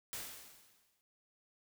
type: noise with exponential decay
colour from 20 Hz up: white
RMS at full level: -41 dBFS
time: 0.13-1.01 s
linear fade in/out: 0 ms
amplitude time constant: 190 ms
effects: none